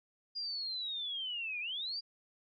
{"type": "linear two-way sweep", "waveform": "sine", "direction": "down then up", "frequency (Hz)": [4863, 2374, 4863], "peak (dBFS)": -36, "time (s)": [0.35, 2.01], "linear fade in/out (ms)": 20, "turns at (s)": 1.6, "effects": []}